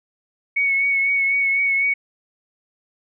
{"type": "tone with vibrato", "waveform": "sine", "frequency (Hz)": 2217, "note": "C#7", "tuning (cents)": 0, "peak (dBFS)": -16, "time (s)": [0.56, 1.94], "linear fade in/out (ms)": 10, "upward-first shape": "triangle", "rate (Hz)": 4, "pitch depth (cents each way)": 30, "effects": []}